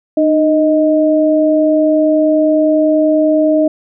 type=tone pair together; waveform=sine; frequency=305.2 / 625 Hz; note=D#4 / D#5; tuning=-33 / +8 cents; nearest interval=octave; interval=1241 cents; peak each=-11 dBFS; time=0.17-3.68 s; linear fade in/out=5 ms; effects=none